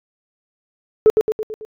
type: tone with echo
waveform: sine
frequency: 433.2 Hz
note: A4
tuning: 27 cents flat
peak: -5 dBFS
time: 1.06-1.1 s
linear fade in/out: 0 ms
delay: 110 ms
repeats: 5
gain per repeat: -5 dB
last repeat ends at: 1.65 s
effects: tanh soft clip ceiling -3 dBFS